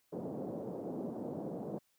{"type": "band-pass noise", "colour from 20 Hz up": "pink", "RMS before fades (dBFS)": -41, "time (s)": [0.12, 1.79], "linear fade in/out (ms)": 10, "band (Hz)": [170, 630], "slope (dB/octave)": 24, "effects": ["white hiss -75 dBFS RMS until 1.98 s"]}